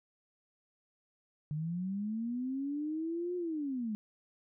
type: linear two-way sweep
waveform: sine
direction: up then down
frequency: 146.83 to 360.9 to 205.5 Hz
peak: -33 dBFS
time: 1.51-3.95 s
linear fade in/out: 0 ms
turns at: 3.36 s
effects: none